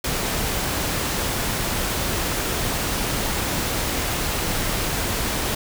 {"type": "noise", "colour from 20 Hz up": "pink", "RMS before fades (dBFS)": -24, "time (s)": [0.04, 5.55], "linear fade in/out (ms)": 5, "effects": []}